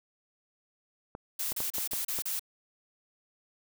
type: clicks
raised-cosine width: 1 ms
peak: -25 dBFS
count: 6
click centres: 1.151 / 1.52 / 1.604 / 1.783 / 1.934 / 2.188 s
type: noise bursts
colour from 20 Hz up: blue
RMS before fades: -33 dBFS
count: 6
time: 1.39-2.395 s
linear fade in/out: 5 ms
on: 140 ms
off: 33 ms
effects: none